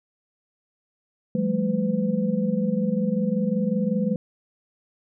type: tone cluster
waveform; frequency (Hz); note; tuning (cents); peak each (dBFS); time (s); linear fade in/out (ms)
sine; 171.2 / 196.5 / 216.7 / 504; F3 / G3 / A3 / B4; -34 / +4 / -26 / +35; -29 / -24 / -25 / -29; 1.35-4.16; 2
effects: none